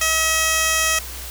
15% pulse tone with band-pass filter, 640 Hz, D#5, 49 cents sharp, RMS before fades -19 dBFS, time 0.01-0.99 s, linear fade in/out 5 ms, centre 6900 Hz, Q 0.61, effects added 62 Hz sine -34 dBFS peak until 1.3 s + white hiss -34 dBFS RMS until 1.3 s

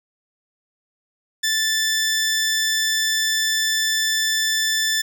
15% pulse tone, 1760 Hz, A6, in tune, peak -12 dBFS, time 1.43-5.02 s, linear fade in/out 10 ms, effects none

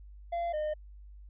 triangle tone pair in turn, 686 / 609.6 Hz, F5 / D#5, -31 / -36 cents, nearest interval major second, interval 205 cents, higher first, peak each -28 dBFS, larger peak neither, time 0.32-0.53 / 0.53-0.74 s, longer neither, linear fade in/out 10 ms, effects added 50 Hz sine -47 dBFS peak until 1.29 s + resampled to 8000 Hz

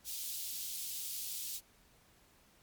white high-pass noise, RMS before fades -41 dBFS, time 0.04-1.61 s, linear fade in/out 50 ms, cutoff 3200 Hz, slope 24 dB/octave, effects pink hiss -66 dBFS RMS until 2.62 s + MP3 96 kbps

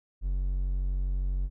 triangle tone, 46.25 Hz, F#1, in tune, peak -24 dBFS, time 0.21-1.5 s, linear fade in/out 50 ms, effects none

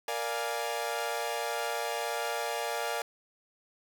sawtooth chord, Bb dominant seventh, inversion none, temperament equal, 466.2 / 587.3 / 698.5 / 830.6 Hz, Bb4 / D5 / F5 / Ab5, 0 / 0 / 0 / 0 cents, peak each -33 dBFS, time 0.08-3.02 s, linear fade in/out 2 ms, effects none

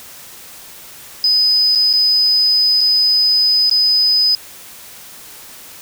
sine tone with dropouts, 5010 Hz, D#8, 11 cents sharp, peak -10 dBFS, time 1.24-4.35 s, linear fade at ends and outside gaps 1 ms, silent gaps 1.751-1.756 / 1.93-1.936 / 2.808-2.812 / 3.697-3.712 s, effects white hiss -37 dBFS RMS until 5.81 s

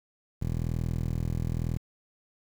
sawtooth tone with band-pass filter, 41 Hz, E1, 9 cents flat, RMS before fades -30 dBFS, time 0.41-1.78 s, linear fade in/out 10 ms, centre 130 Hz, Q 1.5, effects 8-bit

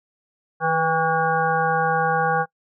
harmonic tone with a mistuned harmonic, 161 Hz, E3, 41 cents flat, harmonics 1 / 3 / 5 / 7 / 9 / 10, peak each -28 / -25 / -21 / -26 / -25 / -30 dBFS, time 0.6-2.46 s, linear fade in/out 50 ms, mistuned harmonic 3, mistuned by +32 cents, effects noise-tail reverb RT60 0.1 s tail -24 dB re dry

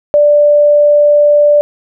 sine tone, 588 Hz, D5, 2 cents sharp, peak -4 dBFS, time 0.14-1.61 s, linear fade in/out 0 ms, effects none

